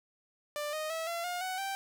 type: tone with pitch steps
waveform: sawtooth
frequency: 592 / 620 / 649.3 / 680 / 712.2 / 745.9 / 781.1 Hz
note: D5 / D#5 / E5 / F5 / F5 / F#5 / G5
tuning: +14 / -6 / -26 / -46 / +34 / +14 / -6 cents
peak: -30 dBFS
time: 0.56-1.75 s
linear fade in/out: 0 ms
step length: 170 ms
effects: none